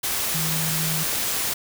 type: tone in noise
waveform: sine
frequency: 159 Hz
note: D#3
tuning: 38 cents sharp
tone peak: -27 dBFS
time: 0.34-1.04 s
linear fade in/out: 10 ms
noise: white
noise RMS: -25 dBFS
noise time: 0.03-1.54 s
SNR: -5 dB
effects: none